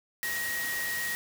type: tone in noise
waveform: sine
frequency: 1891 Hz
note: A#6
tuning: 24 cents sharp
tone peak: -31 dBFS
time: 0.23-1.15 s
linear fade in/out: 0 ms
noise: white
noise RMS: -36 dBFS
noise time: 0.23-1.15 s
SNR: +2 dB
effects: none